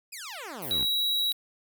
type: exponential sweep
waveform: 10% pulse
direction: down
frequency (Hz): 2608 to 50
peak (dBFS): -29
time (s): 0.12-0.85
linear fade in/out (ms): 10
type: high-pass noise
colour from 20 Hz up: white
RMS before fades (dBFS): -37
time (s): 0.62-1.33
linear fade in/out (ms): 5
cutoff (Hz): 9700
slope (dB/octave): 48
type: tone with vibrato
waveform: sine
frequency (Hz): 3879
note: B7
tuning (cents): -32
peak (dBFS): -24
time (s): 0.71-1.32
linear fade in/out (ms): 0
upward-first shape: triangle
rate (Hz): 17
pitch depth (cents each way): 9
effects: none